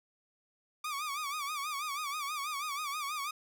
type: tone with vibrato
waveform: sawtooth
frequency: 1174.7 Hz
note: D6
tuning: in tune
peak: -31 dBFS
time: 0.84-3.31 s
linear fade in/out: 5 ms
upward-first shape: sine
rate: 6.2 Hz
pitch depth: 110 cents each way
effects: none